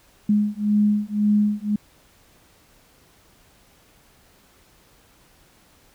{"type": "beating tone pair", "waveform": "sine", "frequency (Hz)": [207.7, 209.6], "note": ["G#3", "G#3"], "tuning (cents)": [0, 16], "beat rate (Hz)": 1.9, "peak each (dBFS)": -20, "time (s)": [0.29, 1.76], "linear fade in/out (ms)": 5, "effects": ["pink hiss -56 dBFS RMS until 5.94 s"]}